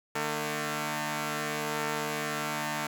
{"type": "tone pair together", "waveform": "5% pulse", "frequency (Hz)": [150.6, 225.6], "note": ["D3", "A3"], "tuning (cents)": [44, 44], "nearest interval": "perfect fifth", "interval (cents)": 700, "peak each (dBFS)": -22, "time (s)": [0.15, 2.87], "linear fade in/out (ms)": 5, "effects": []}